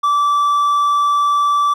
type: tone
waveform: triangle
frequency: 1161 Hz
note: D6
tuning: 20 cents flat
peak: -10 dBFS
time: 0.03-1.74 s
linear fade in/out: 10 ms
effects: none